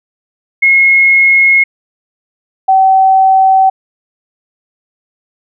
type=tone pair in turn; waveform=sine; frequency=2164 / 765.1 Hz; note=C#7 / G5; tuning=-42 / -42 cents; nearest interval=octave + tritone; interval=1800 cents; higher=first; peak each=-4 dBFS; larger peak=neither; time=0.62-1.64 / 2.68-3.7 s; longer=neither; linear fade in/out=10 ms; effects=none